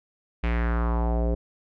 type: tone with low-pass filter sweep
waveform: square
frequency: 58.27 Hz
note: A#1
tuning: in tune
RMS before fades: -24 dBFS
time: 0.43-1.35 s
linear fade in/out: 10 ms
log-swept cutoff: 2500 to 500 Hz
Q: 2.8
effects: none